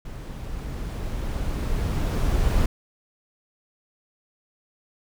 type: noise with level ramp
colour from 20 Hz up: brown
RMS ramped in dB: -35 to -20 dBFS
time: 0.05-2.66 s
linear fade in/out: 5 ms
effects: none